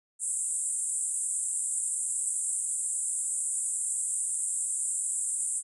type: band-pass noise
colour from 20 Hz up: pink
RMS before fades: -31 dBFS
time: 0.19-5.63 s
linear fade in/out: 50 ms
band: 7600 to 9700 Hz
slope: 96 dB/octave
effects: none